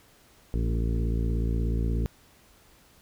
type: harmonic tone with a mistuned harmonic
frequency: 56.7 Hz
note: A#1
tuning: 47 cents flat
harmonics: 1 / 2 / 3 / 4 / 5 / 6 / 7 / 8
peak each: -25 / -31 / -35 / -37 / -39 / -41 / -42 / -43 dBFS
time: 0.54-2.06 s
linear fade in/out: 0 ms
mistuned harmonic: 5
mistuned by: -19 cents
effects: pink hiss -58 dBFS RMS until 3.01 s